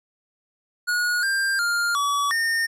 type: tone with pitch steps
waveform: square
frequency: 1449 / 1590 / 1404 / 1140 / 1826 Hz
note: F#6 / G6 / F6 / C#6 / A#6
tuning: -37 / +24 / +9 / +48 / -36 cents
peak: -21 dBFS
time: 0.87-2.67 s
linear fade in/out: 20 ms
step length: 360 ms
effects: low-pass 12000 Hz 12 dB/octave